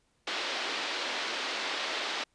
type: band-pass noise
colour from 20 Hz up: white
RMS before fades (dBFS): -34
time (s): 0.27-2.24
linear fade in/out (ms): 5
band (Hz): 290 to 4300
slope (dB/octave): 24
effects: pink hiss -72 dBFS RMS until 2.34 s + resampled to 22050 Hz